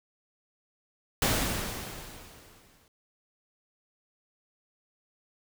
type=noise with exponential decay; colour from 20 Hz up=pink; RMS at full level=-24 dBFS; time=1.22-2.88 s; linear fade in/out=2 ms; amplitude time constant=360 ms; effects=none